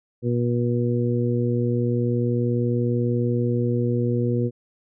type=harmonic tone; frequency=120.4 Hz; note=B2; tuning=44 cents flat; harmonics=1 / 2 / 3 / 4; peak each=-22 / -25 / -27 / -28 dBFS; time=0.22-4.51 s; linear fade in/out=50 ms; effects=none